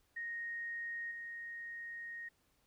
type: tone with level steps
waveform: sine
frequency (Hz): 1864.7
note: A#6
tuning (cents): 0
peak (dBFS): -39 / -43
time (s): 0.16-2.29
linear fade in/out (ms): 10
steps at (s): 1.11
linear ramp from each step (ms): 5
effects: pink hiss -75 dBFS RMS until 2.66 s